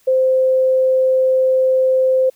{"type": "tone", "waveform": "sine", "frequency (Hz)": 520, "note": "C5", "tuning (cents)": -11, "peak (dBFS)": -11, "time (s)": [0.07, 2.3], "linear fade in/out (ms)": 10, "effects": ["white hiss -56 dBFS RMS until 2.35 s"]}